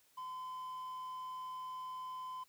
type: tone with quantisation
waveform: triangle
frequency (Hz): 1022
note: C6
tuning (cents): -41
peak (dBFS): -40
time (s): 0.17-2.44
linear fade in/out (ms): 10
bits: 11
effects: white hiss -70 dBFS RMS until 2.48 s